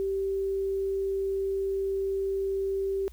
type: tone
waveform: sine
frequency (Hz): 389.2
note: G4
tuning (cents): -12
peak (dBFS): -26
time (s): 0-3.08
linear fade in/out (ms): 0
effects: added 60 Hz sine -45 dBFS peak until 3.12 s + white hiss -61 dBFS RMS until 3.12 s